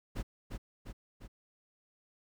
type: noise with echo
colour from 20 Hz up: brown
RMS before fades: -36 dBFS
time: 0.15-0.23 s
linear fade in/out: 20 ms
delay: 350 ms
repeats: 3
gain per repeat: -4 dB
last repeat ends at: 1.28 s
effects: none